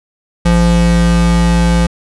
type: tone pair together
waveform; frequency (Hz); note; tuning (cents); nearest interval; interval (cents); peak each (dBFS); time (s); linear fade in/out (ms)
square; 57.56 / 172.5; A#1 / F3; -21 / -21; octave + perfect fifth; 1900; -12; 0.45-1.87; 10
effects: resampled to 24000 Hz